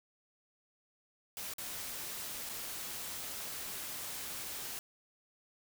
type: noise with dropouts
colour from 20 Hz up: white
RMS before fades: -42 dBFS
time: 1.37-4.79 s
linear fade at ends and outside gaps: 0 ms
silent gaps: 1.537-1.583 / 2.491-2.496 s
effects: none